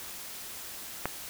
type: click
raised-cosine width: 0.5 ms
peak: -13 dBFS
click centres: 1.056 s
effects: white hiss -42 dBFS RMS until 1.29 s